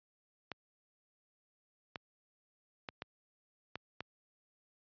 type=clicks; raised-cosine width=0.3 ms; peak=-24 dBFS; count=6; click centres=0.517 / 1.958 / 2.888 / 3.021 / 3.756 / 4.006 s; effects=high-pass 80 Hz 12 dB/octave + resampled to 11025 Hz